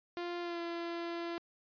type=tone with pitch glide; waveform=sawtooth; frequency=348.4 to 340.2 Hz; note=F4 to F4; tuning=-4 to -45 cents; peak=-33 dBFS; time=0.17-1.38 s; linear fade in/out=0 ms; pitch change=-41 cents; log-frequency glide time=0.41-0.6 s; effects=resampled to 11025 Hz